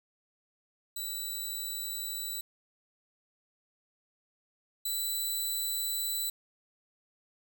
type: tone pair in turn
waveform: 10% pulse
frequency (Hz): 3951 / 3983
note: B7 / B7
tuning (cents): 0 / +14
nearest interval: unison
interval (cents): 14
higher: second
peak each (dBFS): -27 / -23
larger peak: second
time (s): 0.96-2.41 / 4.85-6.3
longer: neither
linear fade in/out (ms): 5
effects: none